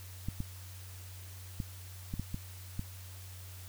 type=clicks; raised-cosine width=5 ms; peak=-23 dBFS; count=7; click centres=0.286 / 0.404 / 1.602 / 2.139 / 2.196 / 2.344 / 2.794 s; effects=added 92 Hz sine -46 dBFS peak until 3.68 s + white hiss -53 dBFS RMS until 3.68 s